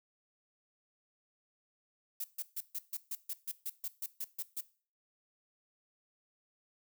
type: noise bursts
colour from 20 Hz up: violet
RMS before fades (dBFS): -38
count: 14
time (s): 2.2-4.608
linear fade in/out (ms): 5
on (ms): 42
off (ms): 140
effects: noise-tail reverb RT60 0.4 s tail -18 dB re dry